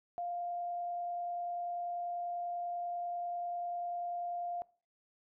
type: tone with frequency modulation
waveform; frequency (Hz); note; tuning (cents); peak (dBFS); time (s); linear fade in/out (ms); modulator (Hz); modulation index
sine; 700; F5; +4; -35; 0.18-4.62; 0; 30.2; 0.2
effects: noise-tail reverb RT60 0.4 s tail -22 dB re dry